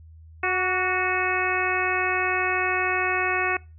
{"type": "harmonic tone with a mistuned harmonic", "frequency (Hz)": 367.4, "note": "F#4", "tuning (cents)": -12, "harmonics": [1, 2, 3, 4, 5, 6, 7], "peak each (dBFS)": [-29, -29, -29, -29, -29, -29, -29], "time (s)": [0.43, 3.57], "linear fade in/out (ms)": 5, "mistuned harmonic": 3, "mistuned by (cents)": 38, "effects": ["noise-tail reverb RT60 0.3 s tail -24 dB re dry", "added 80 Hz sine -44 dBFS peak until 3.78 s"]}